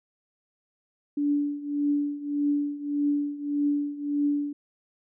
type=tone with tremolo; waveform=sine; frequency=289.6 Hz; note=D4; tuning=24 cents flat; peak=-20 dBFS; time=1.17-4.53 s; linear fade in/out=5 ms; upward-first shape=triangle; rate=1.7 Hz; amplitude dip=85%; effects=none